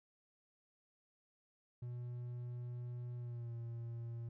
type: tone with pitch glide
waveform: triangle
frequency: 121.8 to 116.91 Hz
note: B2 to A#2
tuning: -24 to +5 cents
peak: -40 dBFS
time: 1.82-4.29 s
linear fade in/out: 5 ms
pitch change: -71 cents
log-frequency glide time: 3.16-3.54 s
effects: none

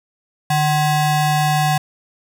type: ring-modulated tone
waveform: square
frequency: 452.8 Hz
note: A4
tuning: 50 cents sharp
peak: -12 dBFS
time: 0.5-1.78 s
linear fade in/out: 5 ms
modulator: 302 Hz
effects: none

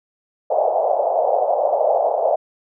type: band-pass noise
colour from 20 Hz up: pink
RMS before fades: -18 dBFS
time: 0.5-2.36 s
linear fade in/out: 10 ms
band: 550 to 750 Hz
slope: 48 dB/octave
effects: none

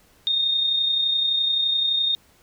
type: tone with amplitude modulation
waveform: sine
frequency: 3680 Hz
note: A#7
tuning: 23 cents flat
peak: -17 dBFS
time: 0.27-2.15 s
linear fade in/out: 0 ms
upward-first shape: sine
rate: 31.7 Hz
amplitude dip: 40%
effects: pink hiss -57 dBFS RMS until 2.42 s

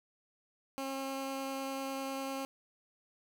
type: tone with vibrato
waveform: 15% pulse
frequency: 269.8 Hz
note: C#4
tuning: 47 cents flat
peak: -30 dBFS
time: 0.78-2.45 s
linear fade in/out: 0 ms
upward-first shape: triangle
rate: 10 Hz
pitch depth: 8 cents each way
effects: none

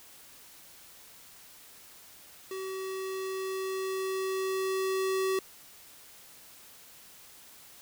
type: tone with level ramp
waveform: square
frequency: 380.8 Hz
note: F#4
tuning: 50 cents sharp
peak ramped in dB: -36 to -27 dBFS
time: 2.51-5.39 s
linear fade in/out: 2 ms
effects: white hiss -53 dBFS RMS until 7.81 s

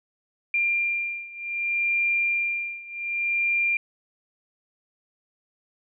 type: beating tone pair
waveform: sine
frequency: 2388 / 2388.65 Hz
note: D7 / D7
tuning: +28 / +29 cents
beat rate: 0.65 Hz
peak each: -25 / -27 dBFS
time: 0.54-3.77 s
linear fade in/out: 2 ms
effects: none

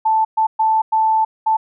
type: tone bursts at uneven times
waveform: sine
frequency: 880 Hz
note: A5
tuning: in tune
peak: -12 dBFS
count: 5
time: 0.05-0.25 / 0.37-0.47 / 0.59-0.82 / 0.92-1.25 / 1.46-1.57 s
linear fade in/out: 10 ms
effects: none

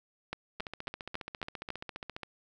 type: two click trains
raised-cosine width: 0.3 ms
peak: -23 / -19 dBFS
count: 25 / 6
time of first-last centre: 0.6-2.233 / 0.33-1.704 s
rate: 14.7 / 3.64 Hz
effects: none

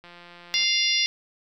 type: click train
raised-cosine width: 0.3 ms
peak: -30 dBFS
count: 105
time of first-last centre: 0.04-0.638 s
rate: 174 Hz
type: harmonic tone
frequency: 698.5 Hz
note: F5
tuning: in tune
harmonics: 3 / 4 / 5 / 6 / 7 / 8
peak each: -27 / -27 / -26 / -31 / -26 / -28 dBFS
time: 0.54-1.06 s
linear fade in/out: 0 ms
effects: none

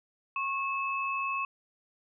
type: tone pair together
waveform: sine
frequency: 1093.2 / 2600 Hz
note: C#6 / E7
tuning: -24 / -24 cents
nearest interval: octave + minor third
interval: 1500 cents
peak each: -31 / -33 dBFS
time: 0.36-1.45 s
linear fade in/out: 2 ms
effects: none

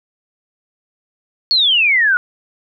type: exponential sweep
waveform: sine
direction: down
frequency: 4449 to 1424 Hz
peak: -10 dBFS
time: 1.51-2.17 s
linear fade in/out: 0 ms
effects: none

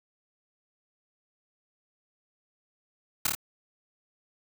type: noise with echo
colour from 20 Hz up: white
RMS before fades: -24 dBFS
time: 3.25-3.27 s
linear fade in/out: 5 ms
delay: 27 ms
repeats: 3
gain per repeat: -2 dB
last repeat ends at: 3.351 s
effects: none

